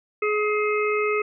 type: harmonic tone with a mistuned harmonic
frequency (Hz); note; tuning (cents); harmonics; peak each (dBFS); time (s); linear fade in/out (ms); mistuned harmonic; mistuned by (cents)
421.4; G#4; +25; 1 / 3 / 5 / 6; -22 / -27 / -29 / -30; 0.22-1.22; 5; 6; +18
effects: none